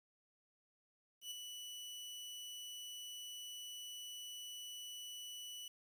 sawtooth tone with ADSR envelope, 2960 Hz, F#7, in tune, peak -39 dBFS, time 1.21-5.68 s, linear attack 100 ms, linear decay 13 ms, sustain -5 dB, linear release 3 ms, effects 11-bit

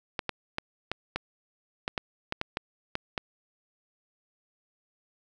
clicks, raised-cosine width 0.3 ms, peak -13 dBFS, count 12, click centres 0.192 / 0.293 / 0.584 / 0.916 / 1.16 / 1.879 / 1.978 / 2.324 / 2.414 / 2.571 / 2.954 / 3.178 s, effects none

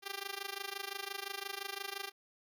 5% pulse tone with amplitude modulation, 395.8 Hz, G4, 17 cents sharp, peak -25 dBFS, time 0.02-2.12 s, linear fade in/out 50 ms, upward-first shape sine, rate 25.8 Hz, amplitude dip 90%, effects none

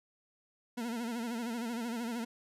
40% pulse tone with vibrato, 233.7 Hz, A#3, 5 cents sharp, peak -34 dBFS, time 0.77-2.25 s, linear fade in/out 10 ms, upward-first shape sine, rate 13 Hz, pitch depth 86 cents each way, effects resampled to 32000 Hz

